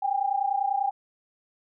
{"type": "tone pair together", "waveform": "sine", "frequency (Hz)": [781.9, 812], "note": ["G5", "G#5"], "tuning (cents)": [-5, -39], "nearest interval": "minor second", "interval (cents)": 66, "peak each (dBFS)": -26, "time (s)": [0.02, 0.91], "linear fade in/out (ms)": 10, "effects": []}